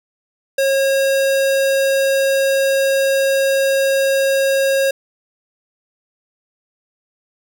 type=tone; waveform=square; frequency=543 Hz; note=C#5; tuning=36 cents flat; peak=-14 dBFS; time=0.58-4.91 s; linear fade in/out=5 ms; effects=none

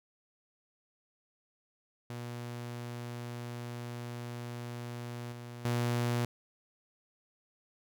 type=tone with level steps; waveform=sawtooth; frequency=120 Hz; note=B2; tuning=49 cents flat; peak=-35 / -39 / -25 dBFS; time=2.1-6.25 s; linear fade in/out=0 ms; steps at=5.32 / 5.65 s; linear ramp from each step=2 ms; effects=none

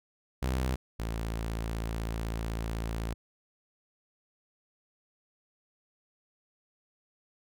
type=tone pair in turn; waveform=sawtooth; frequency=64 / 55.96 Hz; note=C2 / A1; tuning=-38 / +30 cents; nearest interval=major second; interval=232 cents; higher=first; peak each=-24 / -28 dBFS; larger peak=first; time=0.42-0.76 / 0.99-3.14 s; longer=second; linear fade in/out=10 ms; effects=none

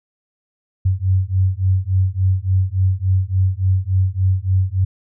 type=beating tone pair; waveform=sine; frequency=92.5 / 96 Hz; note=F#2 / G2; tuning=0 / -36 cents; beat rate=3.5 Hz; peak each=-17 dBFS; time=0.85-4.85 s; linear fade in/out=10 ms; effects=none

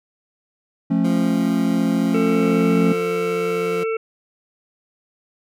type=chord; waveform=triangle; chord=F augmented; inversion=none; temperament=just; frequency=174.61 / 218.3 / 272.8 Hz; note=F3 / A3 / C#4; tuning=0 / -13 / -28 cents; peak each=-18 dBFS; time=0.9-2.93 s; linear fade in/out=10 ms
type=tone with pitch glide; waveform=20% pulse; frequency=174.2 to 175.31 Hz; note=F3 to F3; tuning=-4 to +7 cents; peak=-21 dBFS; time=1.04-3.84 s; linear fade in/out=10 ms; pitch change=+11 cents; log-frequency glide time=1.61-2.39 s
type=harmonic tone; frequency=447 Hz; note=A4; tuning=27 cents sharp; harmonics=1 / 3 / 5 / 6; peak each=-20 / -30 / -34 / -36 dBFS; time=2.14-3.97 s; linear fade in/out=5 ms
effects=none

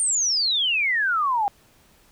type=exponential sweep; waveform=sine; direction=down; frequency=9130 to 784 Hz; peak=-19 dBFS; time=0-1.48 s; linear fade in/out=0 ms; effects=pink hiss -57 dBFS RMS until 2.11 s

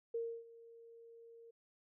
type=tone with ADSR envelope; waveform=sine; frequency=461.8 Hz; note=A#4; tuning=16 cents flat; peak=-35 dBFS; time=0.14-1.51 s; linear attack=7 ms; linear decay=290 ms; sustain=-20 dB; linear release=9 ms; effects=none

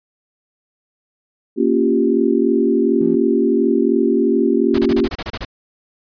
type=chord; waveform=sine; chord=G half-diminished seventh; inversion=first; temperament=equal; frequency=233.1 / 277.2 / 349.2 / 392 Hz; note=Bb3 / Db4 / F4 / G4; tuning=0 / 0 / 0 / 0 cents; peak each=-18 dBFS; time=1.56-5.09 s; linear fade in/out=50 ms
type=tone; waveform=triangle; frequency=171.5 Hz; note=F3; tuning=31 cents flat; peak=-24 dBFS; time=3.01-3.15 s; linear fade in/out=0 ms
type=noise bursts; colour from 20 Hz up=pink; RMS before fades=-25 dBFS; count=10; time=4.74-5.45 s; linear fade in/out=5 ms; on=44 ms; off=30 ms
effects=resampled to 11025 Hz

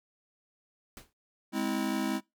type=noise with exponential decay; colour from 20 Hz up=pink; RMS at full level=-43 dBFS; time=0.97-1.13 s; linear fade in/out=1 ms; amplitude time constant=33 ms
type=chord; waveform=square; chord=Ab augmented; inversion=none; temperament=just; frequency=207.7 / 259.6 / 324.5 Hz; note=Ab3 / C4 / E4; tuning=0 / -13 / -27 cents; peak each=-34 dBFS; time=1.52-2.21 s; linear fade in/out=50 ms
effects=noise-tail reverb RT60 0.2 s tail -23 dB re dry

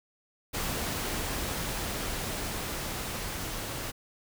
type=noise with level ramp; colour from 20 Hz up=pink; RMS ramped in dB=-32 to -36 dBFS; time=0.53-3.92 s; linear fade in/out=20 ms; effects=none

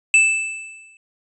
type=tone with exponential decay; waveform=square; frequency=2637 Hz; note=E7; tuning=in tune; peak=-9 dBFS; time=0.14-0.97 s; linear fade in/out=1 ms; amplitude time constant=180 ms; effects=resampled to 22050 Hz

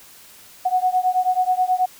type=beating tone pair; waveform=sine; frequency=733 / 742.3 Hz; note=F#5 / F#5; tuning=-16 / +5 cents; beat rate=9.3 Hz; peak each=-19 / -20 dBFS; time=0.65-1.86 s; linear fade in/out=10 ms; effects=white hiss -46 dBFS RMS until 1.99 s

